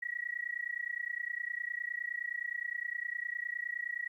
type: tone with amplitude modulation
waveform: sine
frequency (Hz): 1920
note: B6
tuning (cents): -49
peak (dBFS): -31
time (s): 0.02-4.08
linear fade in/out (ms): 10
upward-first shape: sine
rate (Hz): 29.7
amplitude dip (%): 95
effects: 12-bit